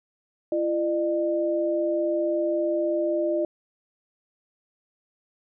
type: tone pair together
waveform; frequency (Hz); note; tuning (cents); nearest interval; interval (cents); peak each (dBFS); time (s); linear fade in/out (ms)
sine; 339.4 / 604.2; F4 / D5; -49 / +49; minor seventh; 998; -25 / -24; 0.52-3.45; 2
effects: none